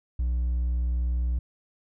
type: tone with hard clipping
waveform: sine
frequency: 61.1 Hz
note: B1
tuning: 18 cents flat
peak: -24 dBFS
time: 0.19-1.39 s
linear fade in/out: 5 ms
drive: 2 dB
effects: none